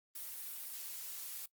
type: noise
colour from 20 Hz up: blue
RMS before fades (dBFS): -45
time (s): 0.15-1.46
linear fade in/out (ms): 5
effects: noise-tail reverb RT60 0.1 s tail -22 dB re dry + Opus 32 kbps